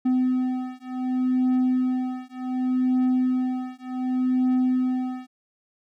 triangle beating tone pair, 254.4 / 255.07 Hz, C4 / C4, -48 / -44 cents, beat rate 0.67 Hz, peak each -22 / -22 dBFS, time 0.05-5.27 s, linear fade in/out 10 ms, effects none

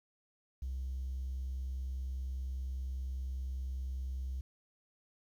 triangle tone, 65 Hz, C2, 11 cents flat, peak -32 dBFS, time 0.62-4.41 s, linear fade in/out 5 ms, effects tanh soft clip ceiling -33 dBFS + 11-bit

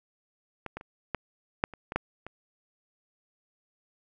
clicks, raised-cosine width 0.5 ms, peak -21 / -22 / -30 / -14 / -8 / -29 / -20 / -11 / -25 dBFS, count 9, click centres 0.663 / 0.77 / 0.811 / 1.147 / 1.639 / 1.737 / 1.921 / 1.96 / 2.266 s, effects none

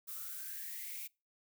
violet noise with high-pass filter sweep, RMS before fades -44 dBFS, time 0.07-1.08 s, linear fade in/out 20 ms, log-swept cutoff 1200 to 2400 Hz, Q 8.9, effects noise-tail reverb RT60 0.3 s tail -26 dB re dry

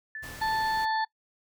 sine tone with exponential decay, 1751 Hz, A6, 9 cents flat, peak -34 dBFS, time 0.15-0.8 s, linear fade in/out 2 ms, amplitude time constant 140 ms
pink noise, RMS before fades -43 dBFS, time 0.22-0.86 s, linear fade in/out 20 ms
harmonic tone, 880 Hz, A5, in tune, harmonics 1 / 2 / 4 / 5, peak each -26 / -32 / -44 / -39 dBFS, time 0.41-1.05 s, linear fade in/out 10 ms
effects noise-tail reverb RT60 0.1 s tail -22 dB re dry

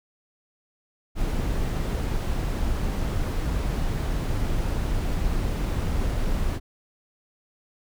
brown noise, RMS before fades -25 dBFS, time 1.15-6.6 s, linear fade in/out 50 ms, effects none

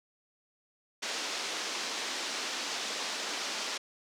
white band-pass noise, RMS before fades -36 dBFS, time 1.02-3.78 s, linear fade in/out 10 ms, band 250 to 6100 Hz, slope 24 dB/octave, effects none

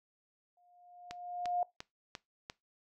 sine tone with exponential growth, 710 Hz, F5, 28 cents sharp, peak -28 dBFS, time 0.57-1.63 s, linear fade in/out 2 ms, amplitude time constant 230 ms
click train, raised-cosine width 0.2 ms, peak -24 dBFS, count 5, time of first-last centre 1.11-2.499 s, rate 2.88 Hz
effects noise-tail reverb RT60 0.2 s tail -21 dB re dry

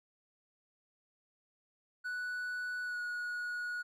triangle tone with pitch glide, 1480 to 1455.4 Hz, F#6 to F#6, 0 to -29 cents, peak -34 dBFS, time 2.04-3.83 s, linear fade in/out 20 ms, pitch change -29 cents, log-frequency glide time 2.83-3.01 s, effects none

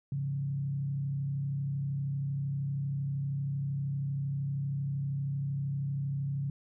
sine tone with frequency modulation, 138.9 Hz, C#3, 4 cents sharp, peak -30 dBFS, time 0.12-6.5 s, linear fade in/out 2 ms, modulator 32.8 Hz, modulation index 0.47, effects none

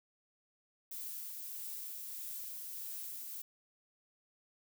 violet noise with tremolo, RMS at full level -43 dBFS, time 0.91-3.42 s, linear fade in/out 5 ms, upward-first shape triangle, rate 1.6 Hz, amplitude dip 25%, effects none

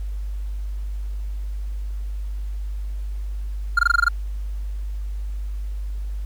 triangle tone bursts, 1401 Hz, F6, 5 cents sharp, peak -10 dBFS, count 8, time 3.77-4.085 s, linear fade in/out 5 ms, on 21 ms, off 21 ms, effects added 50 Hz sine -25 dBFS peak until 6.25 s + pink hiss -54 dBFS RMS until 6.25 s

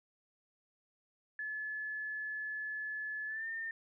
sine tone with pitch glide, 1720 to 1810.7 Hz, A6 to A6, -40 to +49 cents, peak -37 dBFS, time 1.39-3.71 s, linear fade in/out 2 ms, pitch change +89 cents, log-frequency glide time 3.27-3.47 s, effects none

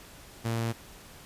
sawtooth tone, 114.9 Hz, A#2, 25 cents flat, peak -24 dBFS, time 0.44-0.73 s, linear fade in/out 20 ms, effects pink hiss -50 dBFS RMS until 1.25 s + resampled to 32000 Hz

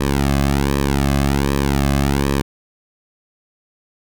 sawtooth tone with flanger, 69.5 Hz, C#2, 5 cents sharp, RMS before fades -17 dBFS, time 0-2.42 s, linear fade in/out 10 ms, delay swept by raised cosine 1.4 to 2.17 ms, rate 1.3 Hz, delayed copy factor -1, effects none

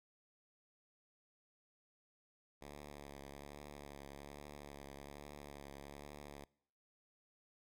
5% pulse tone with vibrato, 71.5 Hz, D2, 46 cents flat, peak -39 dBFS, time 2.61-6.45 s, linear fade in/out 10 ms, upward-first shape triangle, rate 1.2 Hz, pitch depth 45 cents each way, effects noise-tail reverb RT60 0.7 s tail -25 dB re dry

